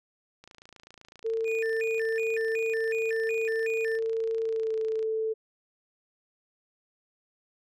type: click train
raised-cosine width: 0.2 ms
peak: -32 dBFS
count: 129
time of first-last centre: 0.44-5.028 s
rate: 27.9 Hz
type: tone with pitch glide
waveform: sine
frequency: 449.5 to 441.3 Hz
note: A4 to A4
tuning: +37 to +5 cents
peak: -26 dBFS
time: 1.24-5.34 s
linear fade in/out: 20 ms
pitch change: -32 cents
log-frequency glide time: 4.43-4.76 s
type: tone with vibrato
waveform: triangle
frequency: 2093 Hz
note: C7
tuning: in tune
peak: -31 dBFS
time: 1.44-4 s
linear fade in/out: 50 ms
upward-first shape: square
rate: 2.7 Hz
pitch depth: 280 cents each way
effects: none